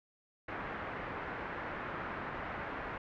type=low-pass noise; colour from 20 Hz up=white; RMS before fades=-41 dBFS; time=0.48-2.98 s; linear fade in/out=5 ms; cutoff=1800 Hz; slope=24 dB/octave; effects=none